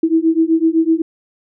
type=beating tone pair; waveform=sine; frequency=321.1 / 329 Hz; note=E4 / E4; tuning=-45 / -3 cents; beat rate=7.9 Hz; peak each=-14 dBFS; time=0.03-1.02 s; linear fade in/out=5 ms; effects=none